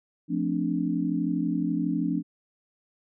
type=chord; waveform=sine; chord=D minor seventh; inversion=first; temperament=equal; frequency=174.61 / 220 / 261.6 / 293.7 Hz; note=F3 / A3 / C4 / D4; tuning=0 / 0 / 0 / 0 cents; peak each=-29 / -32 / -30 / -28 dBFS; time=0.28-2.23 s; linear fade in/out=50 ms; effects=none